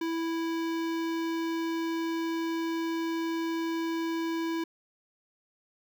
square tone with notch filter, 329.6 Hz, E4, in tune, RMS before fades -31 dBFS, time 0.01-4.64 s, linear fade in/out 5 ms, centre 9800 Hz, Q 0.55, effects none

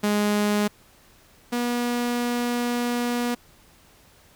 sawtooth tone pair in turn, 207.7 / 241.4 Hz, G#3 / B3, 0 / -39 cents, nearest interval minor third, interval 261 cents, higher second, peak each -16 / -19 dBFS, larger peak first, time 0.03-0.68 / 1.52-3.35 s, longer second, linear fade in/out 10 ms, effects pink hiss -55 dBFS RMS until 4.35 s

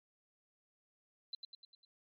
sine tone with echo, 4050 Hz, B7, 43 cents sharp, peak -39 dBFS, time 1.33-1.35 s, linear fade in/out 2 ms, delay 100 ms, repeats 5, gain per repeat -5 dB, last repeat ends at 1.85 s, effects MP3 32 kbps

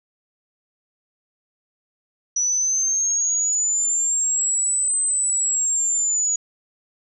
sine linear two-way sweep, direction up then down, 5870 to 8190 to 6790 Hz, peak -18 dBFS, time 2.36-6.36 s, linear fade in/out 5 ms, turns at 5.01 s, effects none

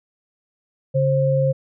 sine tone pair together, 140.29 / 530 Hz, C#3 / C5, +21 / +22 cents, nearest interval octave + major seventh, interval 2301 cents, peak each -18 dBFS, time 0.94-1.53 s, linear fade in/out 20 ms, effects none

